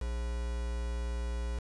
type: tone with quantisation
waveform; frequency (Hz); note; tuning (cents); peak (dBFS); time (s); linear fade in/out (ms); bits
triangle; 59.2; A#1; +27; -30; 0.01-1.59; 5; 7
effects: resampled to 22050 Hz